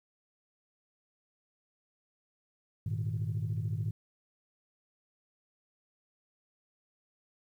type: chord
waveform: sine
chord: Ab suspended second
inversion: none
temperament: equal with one note detuned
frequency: 102.81 / 116.54 / 155.56 Hz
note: Ab2 / Bb2 / Eb3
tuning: -17 / 0 / 0 cents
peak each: -33 / -34 / -36 dBFS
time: 2.86-3.91 s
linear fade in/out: 5 ms
effects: tanh soft clip ceiling -25 dBFS + 11-bit